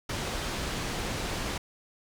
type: low-pass noise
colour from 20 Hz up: pink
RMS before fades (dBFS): -33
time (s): 0.09-1.58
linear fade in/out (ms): 5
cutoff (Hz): 7200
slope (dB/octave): 12
effects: none